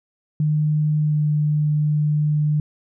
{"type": "tone with pitch glide", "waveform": "sine", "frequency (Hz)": [151.9, 150.24], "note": ["D#3", "D3"], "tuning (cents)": [-41, 40], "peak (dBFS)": -16, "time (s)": [0.4, 2.6], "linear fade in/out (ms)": 2, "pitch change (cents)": -19, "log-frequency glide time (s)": [1, 1.21], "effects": []}